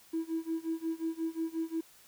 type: tone with tremolo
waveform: triangle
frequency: 325.9 Hz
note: E4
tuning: 20 cents flat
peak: -25 dBFS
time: 0.13-1.81 s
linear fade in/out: 10 ms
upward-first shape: sine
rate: 5.6 Hz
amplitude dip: 95%
effects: tanh soft clip ceiling -27 dBFS + white hiss -59 dBFS RMS until 2.07 s